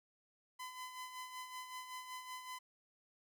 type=tone with tremolo; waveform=sawtooth; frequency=1014 Hz; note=B5; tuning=45 cents sharp; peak=-40 dBFS; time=0.59-2.59 s; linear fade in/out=10 ms; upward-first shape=sine; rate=5.3 Hz; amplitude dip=55%; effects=none